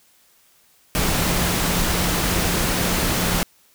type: tone in noise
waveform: sine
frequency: 176.6 Hz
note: F3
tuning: 20 cents sharp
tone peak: -27 dBFS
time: 0.95-3.43 s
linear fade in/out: 0 ms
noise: pink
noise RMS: -21 dBFS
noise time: 0.95-3.43 s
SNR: -9 dB
effects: white hiss -57 dBFS RMS until 3.74 s